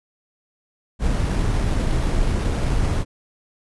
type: noise with sample-and-hold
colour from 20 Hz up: brown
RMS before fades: -20 dBFS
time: 0.99-3.05 s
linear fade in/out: 50 ms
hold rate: 7350 Hz
effects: resampled to 24000 Hz